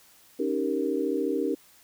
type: chord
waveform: sine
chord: Eb dominant seventh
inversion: third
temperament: equal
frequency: 277.2 / 311.1 / 392 / 466.2 Hz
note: Db4 / Eb4 / G4 / Bb4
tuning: 0 / 0 / 0 / 0 cents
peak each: -30 dBFS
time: 0.39-1.55 s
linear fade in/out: 10 ms
effects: white hiss -57 dBFS RMS until 1.83 s